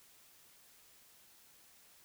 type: silence
effects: white hiss -63 dBFS RMS until 2.04 s